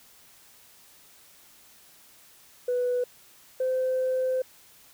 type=tone pair in turn; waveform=sine; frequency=493.9 / 515.5 Hz; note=B4 / C5; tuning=0 / -26 cents; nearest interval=minor second; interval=74 cents; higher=second; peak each=-22 dBFS; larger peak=neither; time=2.68-3.04 / 3.6-4.42 s; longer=second; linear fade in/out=5 ms; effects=tanh soft clip ceiling -20 dBFS + white hiss -55 dBFS RMS until 4.93 s